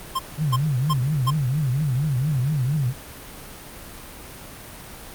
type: tone bursts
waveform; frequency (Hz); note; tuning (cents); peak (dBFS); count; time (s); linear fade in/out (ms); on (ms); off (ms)
square; 1054; C6; +12; -21; 4; 0.15-1.308; 10; 42; 330
type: tone with vibrato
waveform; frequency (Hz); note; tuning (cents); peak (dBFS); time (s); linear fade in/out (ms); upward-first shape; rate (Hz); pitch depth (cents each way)
sine; 138.59; C#3; 0; -19; 0.37-2.94; 50; triangle; 4.3; 260
effects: pink hiss -39 dBFS RMS until 5.14 s + Opus 32 kbps